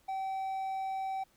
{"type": "tone", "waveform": "triangle", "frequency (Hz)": 769, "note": "G5", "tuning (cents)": -33, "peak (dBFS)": -31, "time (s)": [0.08, 1.24], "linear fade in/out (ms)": 10, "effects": ["pink hiss -68 dBFS RMS until 1.36 s"]}